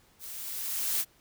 blue noise with level ramp, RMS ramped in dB -43 to -27 dBFS, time 0.19-1.05 s, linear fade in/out 50 ms, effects pink hiss -63 dBFS RMS until 1.2 s

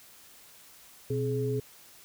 sine tone cluster, 124.4 / 261 / 421.3 Hz, B2 / C4 / G#4, +13 / -4 / +25 cents, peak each -30 / -37 / -30 dBFS, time 1.1-1.6 s, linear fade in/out 5 ms, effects white hiss -54 dBFS RMS until 2.04 s

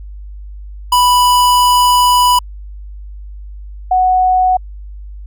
square / sine tone pair in turn, 987.8 / 740 Hz, B5 / F#5, 0 / 0 cents, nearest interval perfect fourth, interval 500 cents, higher first, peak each -8 dBFS, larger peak neither, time 0.92-2.39 / 3.91-4.57 s, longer first, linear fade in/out 5 ms, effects added 50 Hz sine -27 dBFS peak until 5.26 s

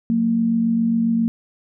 sine tone pair together, 182.3 / 229.7 Hz, F#3 / A#3, -25 / -25 cents, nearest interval major third, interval 400 cents, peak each -25 / -16 dBFS, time 0.1-1.28 s, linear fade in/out 0 ms, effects none

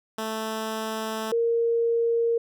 10% pulse / sine tone pair in turn, 220.1 / 464.4 Hz, A3 / A#4, +1 / -7 cents, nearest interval octave + minor second, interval 1292 cents, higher second, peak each -20 dBFS, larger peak neither, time 0.18-1.32 / 1.32-2.38 s, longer first, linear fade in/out 5 ms, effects none

